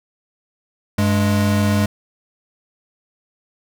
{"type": "tone pair together", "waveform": "square", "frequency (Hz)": [97.97, 207.6], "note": ["G2", "G#3"], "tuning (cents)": [-1, 0], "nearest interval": "octave + minor second", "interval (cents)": 1301, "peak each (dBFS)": -18, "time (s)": [0.98, 1.86], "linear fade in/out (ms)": 5, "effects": []}